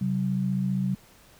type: tone pair together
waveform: sine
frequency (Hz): 134 / 189.13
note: C3 / F#3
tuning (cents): +42 / +38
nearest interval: tritone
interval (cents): 596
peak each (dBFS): -28 / -25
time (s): 0.01-0.95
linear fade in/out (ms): 5
effects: pink hiss -55 dBFS RMS until 1.39 s